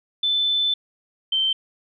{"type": "tone pair in turn", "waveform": "sine", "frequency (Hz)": [3520, 3113], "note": ["A7", "G7"], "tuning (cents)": [0, -13], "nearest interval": "major second", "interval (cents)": 213, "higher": "first", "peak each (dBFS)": -18, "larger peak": "neither", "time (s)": [[0.23, 0.74], [1.32, 1.53]], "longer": "first", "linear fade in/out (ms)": 5, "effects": []}